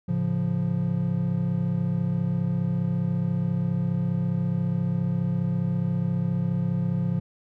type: chord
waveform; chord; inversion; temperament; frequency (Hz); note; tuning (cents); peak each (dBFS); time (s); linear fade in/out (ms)
triangle; A augmented; none; equal with one note detuned; 110 / 139.96 / 174.61; A2 / C#3 / E#3; 0 / +17 / 0; -28 / -26 / -23; 0.08-7.2; 10
effects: none